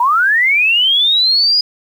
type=linear sweep; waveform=sine; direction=up; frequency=919 to 4978 Hz; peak=-9 dBFS; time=0-1.61 s; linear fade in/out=5 ms; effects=7-bit